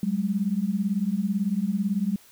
sine beating tone pair, 189.3 / 207.3 Hz, F#3 / G#3, +40 / -3 cents, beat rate 18 Hz, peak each -26 / -25 dBFS, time 0.03-2.16 s, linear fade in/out 2 ms, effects white hiss -54 dBFS RMS until 2.31 s

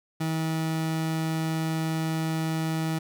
30% pulse tone, 160.3 Hz, E3, 48 cents flat, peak -23 dBFS, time 0.2-2.99 s, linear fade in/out 10 ms, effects none

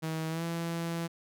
sawtooth tone with pitch glide, 159.9 to 167.66 Hz, D#3 to E3, +48 to +30 cents, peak -28 dBFS, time 0.02-1.08 s, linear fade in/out 20 ms, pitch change +82 cents, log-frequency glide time 0.29-0.43 s, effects none

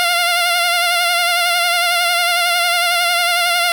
10% pulse tone with vibrato, 698.5 Hz, F5, in tune, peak -5 dBFS, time 0-3.72 s, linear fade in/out 0 ms, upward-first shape sine, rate 11 Hz, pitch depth 39 cents each way, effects none

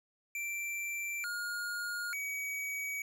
square tone with pitch steps, 2348 / 1427 / 2266 Hz, D7 / F6 / C#7, -1 / +37 / +37 cents, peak -36 dBFS, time 0.35-3.02 s, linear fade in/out 2 ms, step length 890 ms, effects none

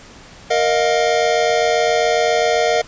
square chord, Bb suspended fourth, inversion none, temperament equal with one note detuned, 466.2 / 622.3 / 709.8 Hz, Bb4 / Eb5 / F5, 0 / 0 / +28 cents, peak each -19 dBFS, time 0.5-2.82 s, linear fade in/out 10 ms, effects pink hiss -41 dBFS RMS until 2.87 s + resampled to 16000 Hz

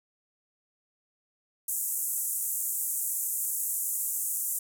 white band-pass noise, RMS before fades -31 dBFS, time 1.68-4.59 s, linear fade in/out 5 ms, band 7100 to 15000 Hz, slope 48 dB/octave, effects none

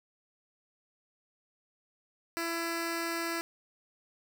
10% pulse tone with notch filter, 334.7 Hz, E4, 26 cents sharp, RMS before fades -34 dBFS, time 2.37-3.41 s, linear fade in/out 0 ms, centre 820 Hz, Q 1.6, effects none

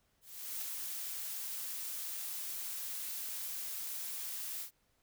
blue noise with ADSR envelope, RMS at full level -39 dBFS, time 0.21-4.71 s, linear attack 410 ms, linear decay 3 ms, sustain -2 dB, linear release 99 ms, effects pink hiss -75 dBFS RMS until 5.02 s

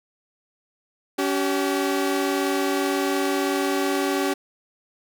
sawtooth tone pair together, 282.2 / 383.9 Hz, C#4 / G4, +31 / -36 cents, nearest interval perfect fourth, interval 533 cents, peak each -20 dBFS, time 1.18-4.34 s, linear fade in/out 10 ms, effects none

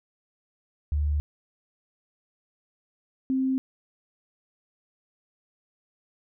sine tone pair in turn, 73.8 / 263 Hz, D2 / C4, +9 / +9 cents, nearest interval octave + minor seventh, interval 2200 cents, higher second, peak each -22 dBFS, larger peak neither, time 0.92-1.2 / 3.3-3.58 s, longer neither, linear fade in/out 0 ms, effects none

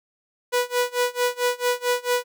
sawtooth tone with tremolo, 491.1 Hz, B4, 10 cents flat, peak -14 dBFS, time 0.52-2.24 s, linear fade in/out 20 ms, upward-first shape sine, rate 4.5 Hz, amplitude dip 95%, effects none

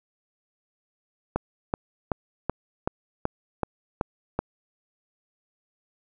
click train, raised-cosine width 1 ms, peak -10 dBFS, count 9, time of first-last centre 1.36-4.39 s, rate 2.64 Hz, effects none

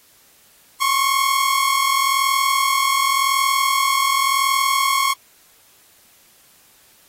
sawtooth tone pair together, 1070 / 1110.9 Hz, C6 / C#6, +38 / +3 cents, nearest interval minor second, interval 65 cents, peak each -15 dBFS, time 0.8-5.14 s, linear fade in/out 20 ms, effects white hiss -53 dBFS RMS until 7.08 s + AAC 48 kbps

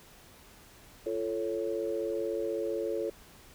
sine chord, F augmented, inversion none, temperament equal with one note detuned, 344 / 440 / 554.4 Hz, F4 / A4 / C#5, -26 / 0 / 0 cents, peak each -35 / -33 / -35 dBFS, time 1.06-3.1 s, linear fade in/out 5 ms, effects pink hiss -55 dBFS RMS until 3.54 s

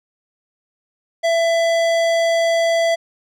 sine tone with hard clipping, 667 Hz, E5, 20 cents sharp, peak -16 dBFS, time 1.23-2.96 s, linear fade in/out 20 ms, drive 16 dB, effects none

